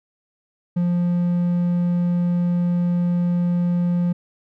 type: tone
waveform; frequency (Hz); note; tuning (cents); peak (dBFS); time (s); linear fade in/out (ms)
triangle; 175.2; F3; +6; -15; 0.76-4.13; 10
effects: none